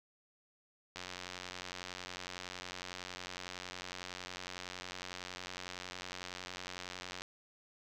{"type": "click train", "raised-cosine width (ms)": 0.2, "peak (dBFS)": -25, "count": 570, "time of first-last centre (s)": [0.96, 7.22], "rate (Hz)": 90.9, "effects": []}